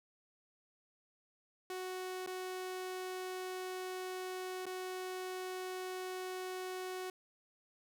sawtooth tone with dropouts, 370 Hz, F#4, in tune, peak -36 dBFS, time 1.7-7.1 s, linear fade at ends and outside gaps 2 ms, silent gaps 2.263-2.273 / 4.656-4.665 s, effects none

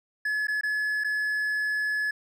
triangle tone with dropouts, 1707 Hz, G#6, 47 cents sharp, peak -23 dBFS, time 0.25-2.11 s, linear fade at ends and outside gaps 5 ms, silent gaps 0.471-0.482 / 0.611-0.633 / 1.038-1.044 s, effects none

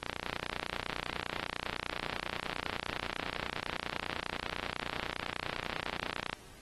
click train, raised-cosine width 0.3 ms, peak -17 dBFS, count 190, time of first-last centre 0.03-6.33 s, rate 30 Hz, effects pink hiss -55 dBFS RMS until 6.61 s + AAC 32 kbps

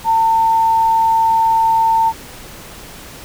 sine tone, 900 Hz, A5, 39 cents sharp, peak -10 dBFS, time 0.04-2.13 s, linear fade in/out 50 ms, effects pink hiss -35 dBFS RMS until 3.24 s

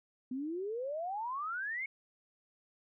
sine exponential sweep, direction up, 246.9 to 2217 Hz, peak -35 dBFS, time 0.31-1.86 s, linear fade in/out 5 ms, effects none

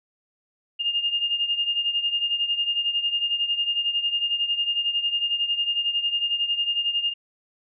sine beating tone pair, 2822 / 2833 Hz, F7 / F7, +17 / +24 cents, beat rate 11 Hz, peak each -23 / -28 dBFS, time 0.79-7.14 s, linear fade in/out 20 ms, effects none

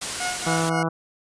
white noise, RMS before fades -28 dBFS, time 0.01-0.7 s, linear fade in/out 10 ms
20% pulse tone with tremolo, 723 Hz, F#5, 40 cents flat, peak -19 dBFS, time 0.2-0.83 s, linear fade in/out 2 ms, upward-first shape triangle, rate 3.8 Hz, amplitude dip 100%
harmonic tone, 164.1 Hz, E3, 8 cents flat, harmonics 1 / 2 / 3 / 4 / 5 / 6 / 7 / 8 / 9, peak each -25 / -28 / -30 / -31 / -32 / -33 / -33 / -34 / -35 dBFS, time 0.46-0.89 s, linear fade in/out 10 ms
effects resampled to 22050 Hz

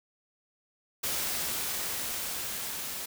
white noise with level ramp, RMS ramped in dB -31 to -37 dBFS, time 1.03-3.06 s, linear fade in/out 10 ms, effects none

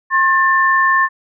sine tone pair together, 1072.6 / 1778 Hz, C6 / A6, +43 / +18 cents, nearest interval major sixth, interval 875 cents, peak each -13 dBFS, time 0.1-1.09 s, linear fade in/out 50 ms, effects none

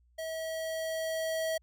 square tone with level ramp, 644 Hz, E5, 41 cents flat, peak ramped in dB -36 to -30 dBFS, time 0.18-1.58 s, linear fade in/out 10 ms, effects added 60 Hz sine -63 dBFS peak until 1.62 s

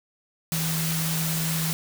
sine tone in noise, 161.8 Hz, E3, 32 cents flat, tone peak -26 dBFS, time 0.52-1.73 s, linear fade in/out 0 ms, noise white, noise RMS -29 dBFS, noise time 0.52-1.73 s, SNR 0 dB, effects none

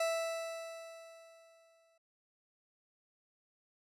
40% pulse tone with exponential decay, 659.3 Hz, E5, in tune, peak -29 dBFS, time 0-1.98 s, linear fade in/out 5 ms, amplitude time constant 430 ms, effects low-pass 11000 Hz 12 dB/octave

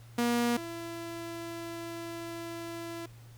sawtooth tone pair in turn, 238.5 / 335.9 Hz, A#3 / E4, +40 / +33 cents, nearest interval tritone, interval 593 cents, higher second, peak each -22 / -34 dBFS, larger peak first, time 0.18-0.57 / 0.57-3.06 s, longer second, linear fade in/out 5 ms, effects added 116 Hz sine -49 dBFS peak until 3.37 s + pink hiss -60 dBFS RMS until 3.37 s

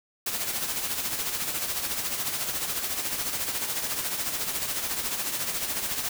white noise with tremolo, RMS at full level -28 dBFS, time 0.26-6.09 s, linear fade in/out 5 ms, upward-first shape sine, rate 14 Hz, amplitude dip 50%, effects none

